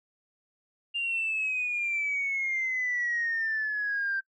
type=exponential sweep; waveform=sine; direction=down; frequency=2806 to 1568 Hz; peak=-26 dBFS; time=0.94-4.21 s; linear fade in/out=20 ms; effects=noise-tail reverb RT60 0.1 s tail -21 dB re dry + tanh soft clip ceiling -22 dBFS